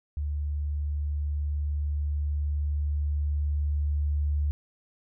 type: tone with level ramp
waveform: sine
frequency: 73.42 Hz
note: D2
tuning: in tune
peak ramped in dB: -27 to -23 dBFS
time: 0.17-4.51 s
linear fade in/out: 0 ms
effects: none